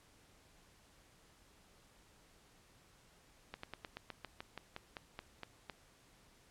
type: slowing click train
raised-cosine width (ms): 0.3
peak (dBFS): -28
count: 14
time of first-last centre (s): 3.54-5.698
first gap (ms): 94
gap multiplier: 1.09
effects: pink hiss -66 dBFS RMS until 6.5 s + low-pass 11000 Hz 12 dB/octave